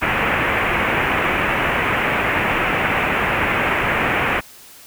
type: low-pass noise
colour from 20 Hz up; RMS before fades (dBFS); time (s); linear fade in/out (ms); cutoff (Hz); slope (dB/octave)
white; -19; 0.01-4.41; 20; 2600; 48
effects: white hiss -43 dBFS RMS until 4.86 s